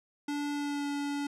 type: tone with pitch glide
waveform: square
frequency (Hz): 290 to 286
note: D4 to D4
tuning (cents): -22 to -46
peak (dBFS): -32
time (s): 0.28-1.27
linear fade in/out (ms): 5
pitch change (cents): -24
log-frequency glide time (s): 0.52-0.88
effects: low-pass 9000 Hz 12 dB/octave